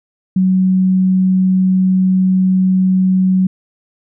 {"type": "tone", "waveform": "sine", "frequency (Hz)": 186.8, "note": "F#3", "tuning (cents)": 17, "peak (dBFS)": -9, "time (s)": [0.36, 3.47], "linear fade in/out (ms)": 5, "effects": []}